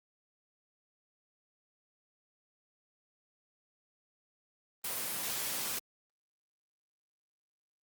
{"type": "high-pass noise", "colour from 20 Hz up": "white", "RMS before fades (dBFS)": -36, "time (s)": [4.84, 5.79], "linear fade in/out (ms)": 5, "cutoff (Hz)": 110, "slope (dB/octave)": 12, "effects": ["Opus 24 kbps"]}